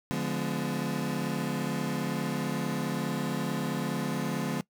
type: chord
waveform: 35% pulse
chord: D diminished seventh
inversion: none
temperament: just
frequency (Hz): 146.83 / 176.2 / 211.4 / 253.7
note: D3 / F3 / Ab3 / Cb4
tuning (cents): 0 / +16 / +31 / +47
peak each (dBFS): -33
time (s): 0.11-4.61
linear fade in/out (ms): 0
effects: noise-tail reverb RT60 0.1 s tail -21 dB re dry